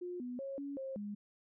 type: tone with pitch steps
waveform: sine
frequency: 356.5 / 247.2 / 546 / 281.5 / 534 / 205.7 Hz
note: F4 / B3 / C#5 / C#4 / C5 / G#3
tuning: +36 / +2 / -26 / +27 / +35 / -16 cents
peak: -39 dBFS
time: 0.01-1.15 s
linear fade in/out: 10 ms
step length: 190 ms
effects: none